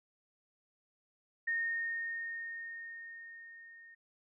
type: tone with level ramp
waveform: sine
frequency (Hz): 1842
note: A#6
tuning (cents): -21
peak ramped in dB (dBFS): -30 to -53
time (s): 1.47-3.95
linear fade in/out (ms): 10
effects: none